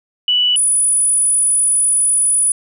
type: tone pair in turn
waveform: sine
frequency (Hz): 2960 / 9876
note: F#7 / D#9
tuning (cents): 0 / -14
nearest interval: octave + major sixth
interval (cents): 2086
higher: second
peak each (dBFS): -11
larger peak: neither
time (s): 0.28-0.56 / 0.56-2.52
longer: second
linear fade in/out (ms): 2
effects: none